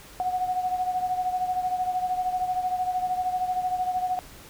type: beating tone pair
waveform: sine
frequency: 732 / 745 Hz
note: F#5 / F#5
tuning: -19 / +12 cents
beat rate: 13 Hz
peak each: -25 / -31 dBFS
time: 0.2-4.19 s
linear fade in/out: 0 ms
effects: pink hiss -47 dBFS RMS until 4.49 s